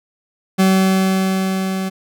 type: tone with level ramp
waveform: 40% pulse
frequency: 190 Hz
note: F#3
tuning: 46 cents sharp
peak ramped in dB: -9 to -19 dBFS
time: 0.58-1.9 s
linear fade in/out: 20 ms
effects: none